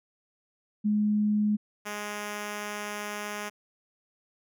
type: tone pair in turn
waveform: sine / 5% pulse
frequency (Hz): 210 / 207.8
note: G#3 / G#3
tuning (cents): +19 / +1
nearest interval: unison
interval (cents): 18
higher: first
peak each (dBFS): -22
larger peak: neither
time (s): 0.84-1.57 / 1.85-3.5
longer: second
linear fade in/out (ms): 20
effects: none